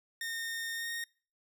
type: tone with pitch glide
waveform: sawtooth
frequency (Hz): 1833 to 1853.2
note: A#6 to A#6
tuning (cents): -30 to -11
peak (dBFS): -32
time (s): 0.21-1.04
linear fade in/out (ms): 2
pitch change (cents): +19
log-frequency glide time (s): 0.74-0.9
effects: noise-tail reverb RT60 0.4 s tail -24 dB re dry